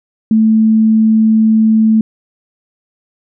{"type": "tone", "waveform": "sine", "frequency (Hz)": 220, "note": "A3", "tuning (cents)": 0, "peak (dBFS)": -6, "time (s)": [0.31, 2.01], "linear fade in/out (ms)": 2, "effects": []}